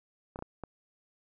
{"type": "clicks", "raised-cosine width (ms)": 1, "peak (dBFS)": -25, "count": 4, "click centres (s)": [0.359, 0.39, 0.424, 0.637], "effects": []}